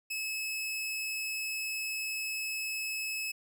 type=tone; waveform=sawtooth; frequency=2589 Hz; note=E7; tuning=32 cents flat; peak=-30 dBFS; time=0.1-3.32 s; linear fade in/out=10 ms; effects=none